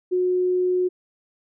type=tone; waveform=sine; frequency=363.9 Hz; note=F#4; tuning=29 cents flat; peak=-18 dBFS; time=0.11-0.89 s; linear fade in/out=20 ms; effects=none